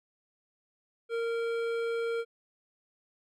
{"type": "tone with hard clipping", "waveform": "triangle", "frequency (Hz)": 462.5, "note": "A#4", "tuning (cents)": -14, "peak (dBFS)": -31, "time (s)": [1.09, 2.25], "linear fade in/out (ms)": 50, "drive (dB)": 16, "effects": []}